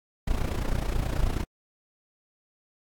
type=noise with amplitude modulation; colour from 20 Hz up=brown; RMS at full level=-23 dBFS; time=0.27-1.44 s; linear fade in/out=10 ms; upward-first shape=sine; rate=29.3 Hz; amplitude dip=80%; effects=AAC 64 kbps